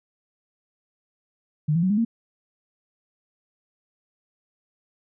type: tone with pitch steps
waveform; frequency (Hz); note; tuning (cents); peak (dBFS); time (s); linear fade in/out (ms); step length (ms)
sine; 151.4 / 167.99 / 186.4 / 206.8 / 229.5; D#3 / E3 / F#3 / G#3 / A#3; -47 / +33 / +13 / -7 / -27; -18; 1.68-2.05; 10; 74
effects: none